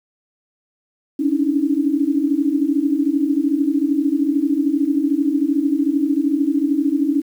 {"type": "tone cluster", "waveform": "sine", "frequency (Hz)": [276.9, 290.1, 319.4], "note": ["C#4", "D4", "D#4"], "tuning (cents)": [-2, -21, 45], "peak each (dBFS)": [-19, -19, -21], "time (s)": [1.19, 7.22], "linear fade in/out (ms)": 10, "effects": ["8-bit"]}